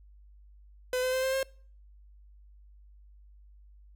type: tone with pitch steps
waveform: 45% pulse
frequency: 505 / 512 / 519.2 / 526.4 / 533.8 Hz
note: B4 / C5 / C5 / C5 / C5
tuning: +39 / -38 / -13 / +10 / +35 cents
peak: -27 dBFS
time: 0.93-1.43 s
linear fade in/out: 2 ms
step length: 100 ms
effects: noise-tail reverb RT60 0.5 s tail -25 dB re dry + added 50 Hz sine -52 dBFS peak until 3.95 s